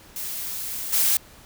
blue noise with level steps, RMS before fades -31 / -20 dBFS, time 0.16-1.17 s, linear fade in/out 2 ms, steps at 0.92 s, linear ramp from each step 20 ms, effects pink hiss -49 dBFS RMS until 1.45 s

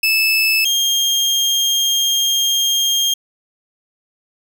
30% pulse tone pair in turn, 2619 / 3217 Hz, E7 / G7, -12 / +44 cents, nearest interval major third, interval 356 cents, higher second, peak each -10 / -11 dBFS, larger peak first, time 0.03-0.65 / 0.65-3.14 s, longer second, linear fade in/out 5 ms, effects none

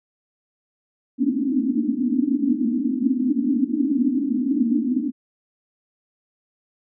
pink band-pass noise, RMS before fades -21 dBFS, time 1.18-5.12 s, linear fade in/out 50 ms, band 230 to 300 Hz, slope 96 dB/octave, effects none

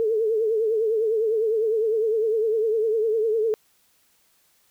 sine tone with vibrato, 441.5 Hz, A4, 6 cents sharp, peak -19 dBFS, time 0-3.54 s, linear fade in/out 0 ms, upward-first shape triangle, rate 9.9 Hz, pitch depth 96 cents each way, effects white hiss -63 dBFS RMS until 4.7 s

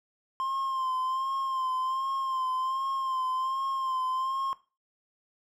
triangle tone with vibrato, 1053 Hz, C6, 11 cents sharp, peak -26 dBFS, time 0.4-4.53 s, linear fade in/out 0 ms, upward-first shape sine, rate 1.3 Hz, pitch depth 40 cents each way, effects noise-tail reverb RT60 0.3 s tail -17 dB re dry

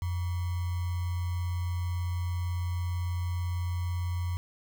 sine tone with sample-and-hold, 88.2 Hz, F2, 18 cents sharp, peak -28 dBFS, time 0.02-4.37 s, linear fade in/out 0 ms, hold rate 1050 Hz, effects none

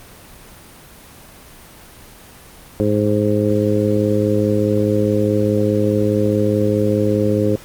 harmonic tone, 104.8 Hz, G#2, 16 cents sharp, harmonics 1 / 2 / 3 / 4 / 5, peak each -20 / -20 / -20 / -20 / -20 dBFS, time 2.8-7.56 s, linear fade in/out 0 ms, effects pink hiss -41 dBFS RMS until 7.64 s + Opus 24 kbps

